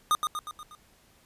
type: tone with echo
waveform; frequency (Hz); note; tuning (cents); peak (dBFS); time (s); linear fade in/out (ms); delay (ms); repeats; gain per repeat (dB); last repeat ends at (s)
square; 1226; D#6; -26; -21; 0.11-0.15; 0; 120; 5; -5; 0.75
effects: pink hiss -61 dBFS RMS until 1.25 s + resampled to 32000 Hz